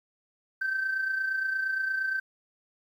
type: tone with amplitude modulation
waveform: sine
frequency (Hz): 1550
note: G6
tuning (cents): -20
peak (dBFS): -23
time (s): 0.61-2.2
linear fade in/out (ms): 10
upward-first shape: sine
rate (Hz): 28.6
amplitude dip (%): 55
effects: tanh soft clip ceiling -22 dBFS + 10-bit